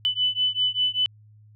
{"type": "beating tone pair", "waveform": "sine", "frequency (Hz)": [2996, 3001.1], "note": ["F#7", "F#7"], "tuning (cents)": [21, 24], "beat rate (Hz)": 5.1, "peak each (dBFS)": -24, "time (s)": [0.05, 1.06], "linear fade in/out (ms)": 0, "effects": ["added 106 Hz sine -49 dBFS peak until 1.55 s"]}